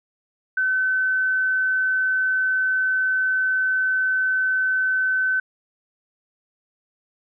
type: tone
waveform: sine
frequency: 1522 Hz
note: F#6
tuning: 48 cents sharp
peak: -18 dBFS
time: 0.57-5.4 s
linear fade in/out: 5 ms
effects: none